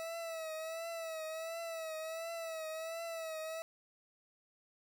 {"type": "tone with vibrato", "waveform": "40% pulse", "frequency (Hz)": 650, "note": "E5", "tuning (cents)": -24, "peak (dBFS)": -39, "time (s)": [0, 3.62], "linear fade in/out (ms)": 0, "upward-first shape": "triangle", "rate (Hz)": 1.4, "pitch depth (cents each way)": 61, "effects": []}